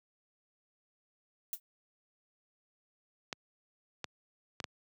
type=noise with exponential decay; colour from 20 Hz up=violet; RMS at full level=-33 dBFS; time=1.53-1.6 s; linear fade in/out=1 ms; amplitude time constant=15 ms
type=clicks; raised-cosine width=0.2 ms; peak=-19 dBFS; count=4; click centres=3.328 / 4.043 / 4.602 / 4.642 s
effects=high-pass 100 Hz 12 dB/octave